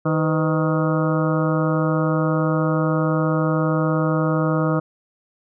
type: harmonic tone with a mistuned harmonic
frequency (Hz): 156.9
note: D#3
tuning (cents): +15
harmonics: 1 / 2 / 3 / 4 / 5 / 6 / 7 / 8 / 9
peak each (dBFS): -20 / -23 / -25 / -27 / -36 / -35 / -32 / -28 / -34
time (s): 0.05-4.8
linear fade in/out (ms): 10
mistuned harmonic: 3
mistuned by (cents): +98
effects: none